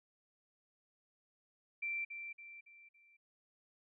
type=tone with echo; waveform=sine; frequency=2349 Hz; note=D7; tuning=in tune; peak=-36 dBFS; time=1.82-2.05 s; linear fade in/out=10 ms; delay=280 ms; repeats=4; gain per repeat=-7 dB; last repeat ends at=3.17 s; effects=none